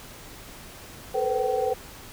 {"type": "tone cluster", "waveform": "sine", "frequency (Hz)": [439.9, 489.7, 512, 767], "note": ["A4", "B4", "C5", "G5"], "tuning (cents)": [0, -15, -38, -38], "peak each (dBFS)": -28, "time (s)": [1.14, 1.74], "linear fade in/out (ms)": 10, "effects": ["pink hiss -44 dBFS RMS until 2.12 s"]}